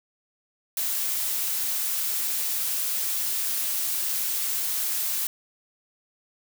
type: noise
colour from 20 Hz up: blue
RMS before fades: -27 dBFS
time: 0.77-5.27 s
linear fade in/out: 2 ms
effects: none